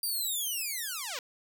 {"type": "linear sweep", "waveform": "5% pulse", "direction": "down", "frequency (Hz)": [4778, 453], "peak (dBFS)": -23, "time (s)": [0.03, 1.19], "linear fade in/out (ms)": 2, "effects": []}